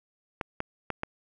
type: clicks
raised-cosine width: 0.5 ms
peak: -15 dBFS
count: 4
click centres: 0.412 / 0.604 / 0.903 / 1.034 s
effects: none